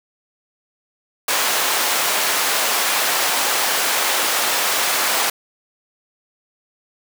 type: high-pass noise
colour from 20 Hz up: pink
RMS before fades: -19 dBFS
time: 1.28-5.3 s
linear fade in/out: 5 ms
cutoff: 690 Hz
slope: 12 dB/octave
effects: none